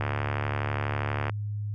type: click train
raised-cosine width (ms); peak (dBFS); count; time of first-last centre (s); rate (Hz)
0.5; -14; 94; 0.01-1.296; 72.3
effects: added 104 Hz sine -29 dBFS peak until 1.74 s